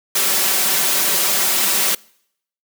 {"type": "noise with comb filter", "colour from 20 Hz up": "white", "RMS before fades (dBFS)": -17, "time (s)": [0.15, 1.95], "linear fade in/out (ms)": 5, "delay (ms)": 5.2, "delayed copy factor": 0.65, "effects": ["noise-tail reverb RT60 0.7 s tail -25 dB re dry", "high-pass 200 Hz 12 dB/octave"]}